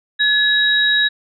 sine tone pair together, 1700 / 3825 Hz, G#6 / A#7, +40 / +44 cents, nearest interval octave + major second, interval 1404 cents, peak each -15 dBFS, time 0.19-1.09 s, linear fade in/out 20 ms, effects none

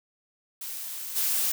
blue noise with level steps, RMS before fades -36 / -26 dBFS, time 0.61-1.52 s, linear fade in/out 5 ms, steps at 1.15 s, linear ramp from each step 20 ms, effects none

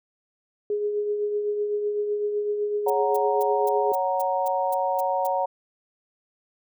sine tone with tremolo, 415.5 Hz, G#4, 1 cent sharp, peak -21 dBFS, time 0.7-3.92 s, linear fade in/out 2 ms, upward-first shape triangle, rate 7.9 Hz, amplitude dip 45%
sine chord, F# major, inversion second, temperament equal, 554.4 / 740 / 932.3 Hz, C#5 / F#5 / A#5, 0 / 0 / 0 cents, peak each -26 dBFS, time 2.86-5.46 s, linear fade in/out 10 ms
violet noise bursts, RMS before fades -36 dBFS, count 10, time 2.88-5.27 s, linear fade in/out 5 ms, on 23 ms, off 240 ms
effects none

